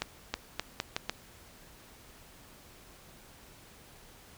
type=accelerating click train; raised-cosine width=0.2 ms; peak=-13 dBFS; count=6; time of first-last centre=0.02-1.096 s; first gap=320 ms; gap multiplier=0.8; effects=pink hiss -55 dBFS RMS until 4.37 s